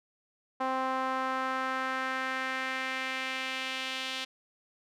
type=tone with band-pass filter sweep; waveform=sawtooth; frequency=261.6 Hz; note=C4; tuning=in tune; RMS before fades=-33 dBFS; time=0.6-4.25 s; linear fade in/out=10 ms; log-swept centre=940 to 3300 Hz; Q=1.9; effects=none